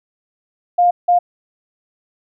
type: tone bursts at uneven times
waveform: sine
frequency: 706 Hz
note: F5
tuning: 19 cents sharp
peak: -9 dBFS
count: 2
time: 0.78-0.91 / 1.08-1.19 s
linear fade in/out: 10 ms
effects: none